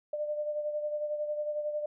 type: beating tone pair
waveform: sine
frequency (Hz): 597 / 608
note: D5 / D#5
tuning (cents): +28 / -40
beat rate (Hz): 11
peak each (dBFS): -31 / -40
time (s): 0.13-1.86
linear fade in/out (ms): 5
effects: none